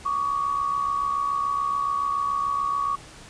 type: tone pair together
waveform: sine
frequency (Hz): 1126 / 1193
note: C#6 / D6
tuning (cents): +27 / +27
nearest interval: minor second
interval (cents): 100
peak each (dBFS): -23 / -30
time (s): 0.05-2.96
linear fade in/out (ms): 10
effects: pink hiss -45 dBFS RMS until 3.29 s + resampled to 22050 Hz